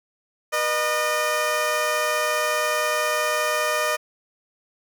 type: tone pair together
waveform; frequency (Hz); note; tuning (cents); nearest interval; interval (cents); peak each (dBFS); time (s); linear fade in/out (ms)
15% pulse; 485.1 / 610; B4 / D#5; -31 / -34; major third; 397; -22 / -15; 0.52-3.97; 20
effects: none